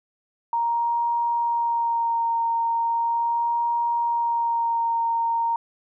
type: tone with vibrato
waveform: sine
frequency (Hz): 932.3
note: A#5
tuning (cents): 0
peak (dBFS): -20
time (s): 0.53-5.56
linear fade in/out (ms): 2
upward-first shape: sine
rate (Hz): 0.38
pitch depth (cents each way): 16
effects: none

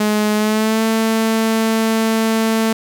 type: tone with pitch glide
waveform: sawtooth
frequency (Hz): 211.5 to 222.8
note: G#3 to A3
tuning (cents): +32 to +22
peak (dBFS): -10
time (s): 0-2.73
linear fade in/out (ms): 5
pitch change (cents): +90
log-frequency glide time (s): 0.35-0.83
effects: 7-bit

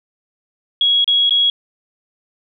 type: tone with dropouts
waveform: sine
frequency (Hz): 3322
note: G#7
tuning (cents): 0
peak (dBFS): -11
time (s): 0.81-1.5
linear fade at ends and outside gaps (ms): 2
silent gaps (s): 1.044-1.077 / 1.295-1.307
effects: none

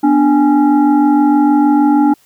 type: tone with frequency modulation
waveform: sine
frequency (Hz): 293.7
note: D4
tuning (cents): 0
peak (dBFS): -7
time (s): 0.03-2.14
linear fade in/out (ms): 10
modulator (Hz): 541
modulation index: 0.86
effects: white hiss -52 dBFS RMS until 2.25 s

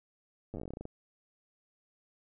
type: slowing click train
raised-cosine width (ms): 2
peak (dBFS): -28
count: 15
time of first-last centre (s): 0.54-0.854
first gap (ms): 9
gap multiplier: 1.13
effects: none

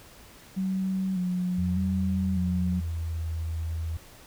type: tone with vibrato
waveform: sine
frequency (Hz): 185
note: F#3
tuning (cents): 0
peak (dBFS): -25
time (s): 0.56-2.81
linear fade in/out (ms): 20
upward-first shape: square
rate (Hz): 0.83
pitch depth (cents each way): 42
type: tone with pitch glide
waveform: sine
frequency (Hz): 86.3 to 81.46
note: F2 to E2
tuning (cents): -20 to -20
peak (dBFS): -28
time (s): 1.58-3.97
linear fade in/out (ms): 5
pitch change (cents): -100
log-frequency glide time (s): 2.14-3.25
effects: pink hiss -51 dBFS RMS until 4.26 s

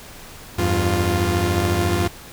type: tone cluster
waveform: sawtooth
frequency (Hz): 85.4 / 99.4 / 350.1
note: F2 / G2 / F4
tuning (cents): -38 / +25 / +4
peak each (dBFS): -18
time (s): 0.58-2.08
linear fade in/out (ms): 10
effects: pink hiss -40 dBFS RMS until 2.32 s

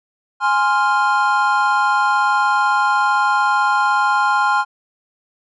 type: chord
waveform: triangle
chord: F minor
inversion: first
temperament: equal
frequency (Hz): 830.6 / 1046.5 / 1396.9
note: Ab5 / C6 / F6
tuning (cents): 0 / 0 / 0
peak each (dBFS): -16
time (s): 0.4-4.65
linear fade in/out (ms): 50
effects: resampled to 22050 Hz

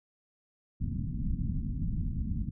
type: low-pass noise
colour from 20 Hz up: pink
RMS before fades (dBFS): -32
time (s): 0.8-2.51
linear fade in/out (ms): 20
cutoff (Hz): 250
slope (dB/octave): 48
effects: none

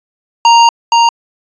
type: tone pair in turn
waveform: square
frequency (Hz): 932.3 / 932.3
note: A#5 / A#5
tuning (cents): 0 / 0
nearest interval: unison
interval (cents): 0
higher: neither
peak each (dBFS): -4 / -6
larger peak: first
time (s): 0.45-0.69 / 0.92-1.09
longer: first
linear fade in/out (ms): 2
effects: resampled to 16000 Hz

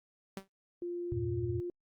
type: tone with exponential decay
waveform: sawtooth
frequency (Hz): 193.2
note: G3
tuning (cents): -25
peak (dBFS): -31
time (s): 0.37-0.48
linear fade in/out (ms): 2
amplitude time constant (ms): 22
type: tone with pitch glide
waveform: sine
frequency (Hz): 349.2 to 351.8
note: F4 to F4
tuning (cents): 0 to +13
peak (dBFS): -35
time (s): 0.82-1.7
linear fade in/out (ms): 2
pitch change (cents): +13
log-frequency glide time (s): 1.19-1.45
type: chord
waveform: sine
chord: E diminished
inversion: none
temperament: equal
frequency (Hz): 82.41 / 98 / 116.54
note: E2 / G2 / Bb2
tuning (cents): 0 / 0 / 0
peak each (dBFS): -40 / -40 / -35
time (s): 1.12-1.6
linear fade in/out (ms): 0
effects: Opus 48 kbps

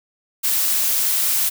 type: noise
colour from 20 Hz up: blue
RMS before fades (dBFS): -19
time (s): 0.43-1.5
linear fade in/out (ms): 20
effects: none

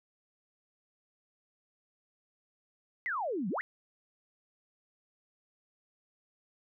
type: exponential two-way sweep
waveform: sine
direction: down then up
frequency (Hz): 2100 to 169.8 to 2100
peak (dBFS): -31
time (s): 3.06-3.61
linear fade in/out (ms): 0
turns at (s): 3.49
effects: none

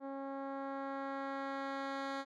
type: tone with low-pass filter sweep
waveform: 10% pulse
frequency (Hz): 273.2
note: C#4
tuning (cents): -25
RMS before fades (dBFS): -41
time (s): 0-2.25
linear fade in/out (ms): 50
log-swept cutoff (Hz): 690 to 4400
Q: 0.71
effects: none

